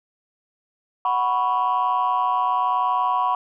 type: chord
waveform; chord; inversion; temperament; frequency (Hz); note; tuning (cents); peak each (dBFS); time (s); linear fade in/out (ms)
sine; F# suspended fourth; none; equal; 740 / 987.8 / 1108.7; F#5 / B5 / C#6; 0 / 0 / 0; -23 / -20 / -22; 1.05-3.35; 2
effects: tanh soft clip ceiling -13 dBFS